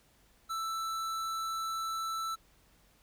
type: tone with hard clipping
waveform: sine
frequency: 1324 Hz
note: E6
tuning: 7 cents sharp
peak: -35 dBFS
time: 0.49-2.36 s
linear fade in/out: 20 ms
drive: 16 dB
effects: added 48 Hz sine -69 dBFS peak until 3.02 s + pink hiss -66 dBFS RMS until 3.02 s